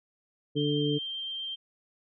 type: harmonic tone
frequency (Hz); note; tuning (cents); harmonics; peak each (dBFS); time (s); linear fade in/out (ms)
146.83; D3; 0; 1 / 2 / 3; -30 / -29 / -30; 0.55-0.99; 20
type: tone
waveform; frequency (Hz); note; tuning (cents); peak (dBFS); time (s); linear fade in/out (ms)
sine; 3156; G7; +11; -33; 0.56-1.56; 20
effects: none